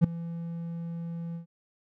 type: tone with ADSR envelope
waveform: triangle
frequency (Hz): 168.2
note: E3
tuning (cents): +35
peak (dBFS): -11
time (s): 0.01-1.46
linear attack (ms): 32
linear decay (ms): 4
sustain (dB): -20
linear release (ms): 110
effects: none